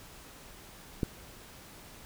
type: click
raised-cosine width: 3 ms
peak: -15 dBFS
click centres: 1.032 s
effects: pink hiss -51 dBFS RMS until 2.05 s